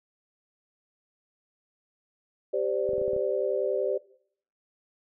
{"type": "chord", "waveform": "sine", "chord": "G suspended fourth", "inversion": "none", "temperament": "equal with one note detuned", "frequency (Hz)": [392, 516.6, 587.3], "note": ["G4", "C5", "D5"], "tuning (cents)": [0, -22, 0], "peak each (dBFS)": -29, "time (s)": [2.53, 3.98], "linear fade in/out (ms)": 10}
{"type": "clicks", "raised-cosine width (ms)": 2, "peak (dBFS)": -27, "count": 7, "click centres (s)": [2.891, 2.933, 2.981, 3.016, 3.08, 3.133, 3.164]}
{"effects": ["noise-tail reverb RT60 0.6 s tail -19 dB re dry"]}